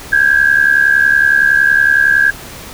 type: tone pair together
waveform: sine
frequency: 1584.2 / 1655 Hz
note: G6 / G#6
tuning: +18 / -6 cents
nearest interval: minor second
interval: 76 cents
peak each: -10 dBFS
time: 0.12-2.31 s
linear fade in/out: 10 ms
effects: pink hiss -31 dBFS RMS until 2.73 s